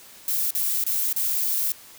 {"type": "noise with dropouts", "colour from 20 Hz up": "violet", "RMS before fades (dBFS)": -24, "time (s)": [0.28, 1.72], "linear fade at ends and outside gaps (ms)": 1, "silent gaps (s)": [[0.507, 0.55], [0.839, 0.865], [1.128, 1.163]], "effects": ["white hiss -47 dBFS RMS until 1.98 s"]}